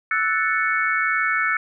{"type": "chord", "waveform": "sine", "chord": "F# minor seventh", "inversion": "third", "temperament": "equal", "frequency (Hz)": [1318.5, 1480, 1760, 2217], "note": ["E6", "F#6", "A6", "C#7"], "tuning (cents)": [0, 0, 0, 0], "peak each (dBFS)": -24, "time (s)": [0.11, 1.57], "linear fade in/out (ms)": 2, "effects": []}